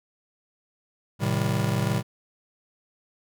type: chord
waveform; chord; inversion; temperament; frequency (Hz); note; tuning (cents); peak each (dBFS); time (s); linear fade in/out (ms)
square; A half-diminished seventh; none; just; 110 / 132 / 158.4 / 198; A2 / C3 / Eb3 / G3; 0 / +16 / +31 / +18; -28 / -29 / -30 / -30; 1.19-2.03; 50
effects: none